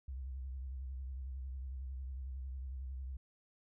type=tone with vibrato; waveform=sine; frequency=65.41 Hz; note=C2; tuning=in tune; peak=-40 dBFS; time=0.08-3.17 s; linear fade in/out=5 ms; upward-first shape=sine; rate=11 Hz; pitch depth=79 cents each way; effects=none